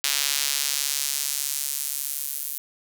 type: tone with high-pass filter sweep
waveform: sawtooth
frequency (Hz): 141.7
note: C#3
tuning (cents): +38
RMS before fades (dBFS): -27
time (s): 0.04-2.58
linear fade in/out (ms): 0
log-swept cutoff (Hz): 3500 to 12000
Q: 0.78
effects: none